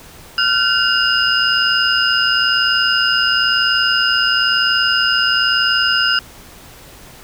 sine tone cluster, 1387 / 1508 / 2835 / 5010 Hz, F6 / F#6 / F7 / D#8, -12 / +32 / +25 / +11 cents, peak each -18 dBFS, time 0.38-6.19 s, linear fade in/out 2 ms, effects pink hiss -40 dBFS RMS until 7.23 s

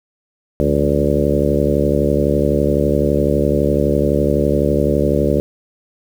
harmonic tone with a mistuned harmonic, 71.9 Hz, D2, 36 cents flat, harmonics 1 / 2 / 3 / 4 / 5 / 6 / 7 / 8, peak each -21 / -21 / -21 / -21 / -21 / -21 / -21 / -21 dBFS, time 0.6-5.4 s, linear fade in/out 0 ms, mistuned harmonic 2, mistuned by +70 cents, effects 7-bit

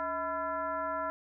sine tone with frequency modulation, 1000 Hz, B5, 21 cents sharp, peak -31 dBFS, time 0-1.1 s, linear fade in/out 0 ms, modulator 358 Hz, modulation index 1.4, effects none

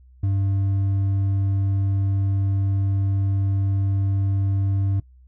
sine tone with hard clipping, 98 Hz, G2, in tune, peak -20 dBFS, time 0.23-5 s, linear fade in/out 5 ms, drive 4 dB, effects noise-tail reverb RT60 0.1 s tail -20 dB re dry + added 63 Hz sine -47 dBFS peak until 5.27 s

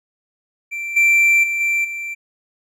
triangle tone with level steps, 2349 Hz, D7, in tune, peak -22 / -9 / -17 / -14 / -23 dBFS, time 0.71-2.15 s, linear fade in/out 20 ms, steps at 0.96 / 1.43 / 1.6 / 1.84 s, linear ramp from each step 10 ms, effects none

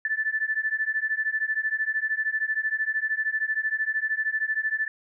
sine beating tone pair, 1748 / 1761 Hz, A6 / A6, -12 / +1 cents, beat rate 13 Hz, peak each -27 dBFS, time 0.05-4.88 s, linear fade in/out 2 ms, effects none

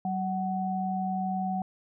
sine tone pair together, 189.39 / 748 Hz, F#3 / F#5, +41 / +19 cents, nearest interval 2 octaves, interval 2378 cents, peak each -30 / -30 dBFS, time 0.05-1.62 s, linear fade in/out 2 ms, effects none

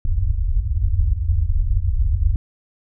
pink low-pass noise, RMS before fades -18 dBFS, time 0.05-2.36 s, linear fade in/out 2 ms, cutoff 100 Hz, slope 96 dB/octave, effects none

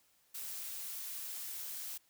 blue noise, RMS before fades -43 dBFS, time 0.34-1.98 s, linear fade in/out 10 ms, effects white hiss -71 dBFS RMS until 2.09 s

